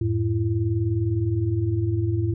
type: tone cluster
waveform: sine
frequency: 88.7 / 108.4 / 337.4 Hz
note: F2 / A2 / E4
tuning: +27 / -25 / +40 cents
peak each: -27 / -22 / -27 dBFS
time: 0.01-2.34 s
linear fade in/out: 5 ms
effects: none